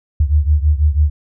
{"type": "beating tone pair", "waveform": "sine", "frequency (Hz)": [72.9, 79], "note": ["D2", "D#2"], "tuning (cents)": [-12, 27], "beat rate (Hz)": 6.1, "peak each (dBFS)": [-12, -15], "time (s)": [0.2, 1.1], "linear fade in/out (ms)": 5, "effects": []}